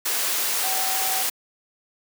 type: tone in noise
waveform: sine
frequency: 761 Hz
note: F#5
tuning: 48 cents sharp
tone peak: -29 dBFS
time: 0.63-1.23 s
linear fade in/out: 10 ms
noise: white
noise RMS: -24 dBFS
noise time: 0.05-1.3 s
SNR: -8 dB
effects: high-pass 400 Hz 12 dB/octave